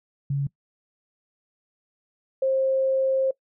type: tone pair in turn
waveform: sine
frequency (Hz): 140 / 531.2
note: C#3 / C5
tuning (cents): +18 / +26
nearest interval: octave + major seventh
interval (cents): 2308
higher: second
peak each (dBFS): -22 / -19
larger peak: second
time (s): 0.3-0.47 / 2.42-3.31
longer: second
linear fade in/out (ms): 5
effects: noise-tail reverb RT60 0.1 s tail -22 dB re dry